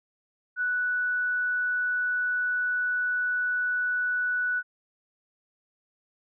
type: tone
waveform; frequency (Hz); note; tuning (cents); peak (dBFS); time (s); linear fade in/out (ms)
sine; 1480; F#6; 0; -24; 0.56-4.63; 50
effects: none